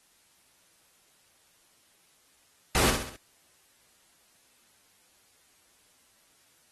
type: noise with echo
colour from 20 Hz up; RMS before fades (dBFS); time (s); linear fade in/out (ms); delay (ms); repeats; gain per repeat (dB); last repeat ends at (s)
pink; -25; 2.75-2.9; 0; 65; 4; -6; 3.16
effects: white hiss -64 dBFS RMS until 6.71 s + AAC 32 kbps